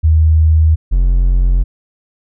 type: tone pair in turn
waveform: sine / triangle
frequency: 79.2 / 44.45 Hz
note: D#2 / F1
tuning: +31 / +31 cents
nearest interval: minor seventh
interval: 1000 cents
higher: first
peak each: -6 dBFS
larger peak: neither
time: 0.03-0.76 / 0.91-1.64 s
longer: neither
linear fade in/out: 20 ms
effects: none